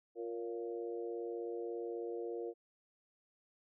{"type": "harmonic tone with a mistuned harmonic", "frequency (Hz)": 116.54, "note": "A#2", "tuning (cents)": 0, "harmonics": [3, 4, 5, 6], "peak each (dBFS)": [-42, -41, -51, -53], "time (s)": [0.15, 2.54], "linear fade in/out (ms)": 50, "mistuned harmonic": 5, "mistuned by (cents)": -55, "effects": []}